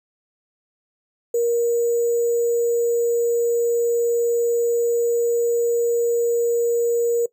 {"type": "tone with sample-and-hold", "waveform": "sine", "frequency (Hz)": 470.3, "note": "A#4", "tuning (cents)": 15, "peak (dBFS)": -16, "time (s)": [1.34, 7.26], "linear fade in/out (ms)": 5, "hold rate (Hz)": 7350, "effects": ["noise-tail reverb RT60 0.1 s tail -20 dB re dry"]}